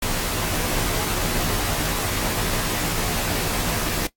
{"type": "noise with comb filter", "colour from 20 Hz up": "pink", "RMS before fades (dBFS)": -24, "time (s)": [0.02, 4.07], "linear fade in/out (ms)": 5, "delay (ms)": 15, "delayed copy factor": -0.9, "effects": ["noise-tail reverb RT60 0.1 s tail -18 dB re dry", "AAC 64 kbps"]}